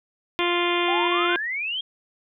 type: harmonic tone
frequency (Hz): 349.2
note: F4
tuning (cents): 0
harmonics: 1 / 2 / 3 / 4 / 5 / 6 / 7 / 8 / 9 / 10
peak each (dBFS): -24 / -31 / -27 / -34 / -35 / -30 / -30 / -33 / -32 / -32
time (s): 0.39-1.36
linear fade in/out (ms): 0
type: exponential sweep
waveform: sine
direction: up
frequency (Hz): 740 to 3278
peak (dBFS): -25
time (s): 0.88-1.81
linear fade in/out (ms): 5
effects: none